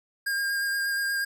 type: tone with vibrato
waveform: square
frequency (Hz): 1613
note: G6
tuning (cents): +49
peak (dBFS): -26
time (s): 0.26-1.25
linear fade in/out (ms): 10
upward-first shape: sine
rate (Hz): 8.4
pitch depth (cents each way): 12
effects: none